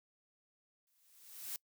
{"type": "noise with exponential growth", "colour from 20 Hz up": "blue", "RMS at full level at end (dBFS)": -40, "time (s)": [0.87, 1.56], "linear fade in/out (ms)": 1, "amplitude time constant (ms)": 150, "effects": ["noise-tail reverb RT60 0.1 s tail -24 dB re dry"]}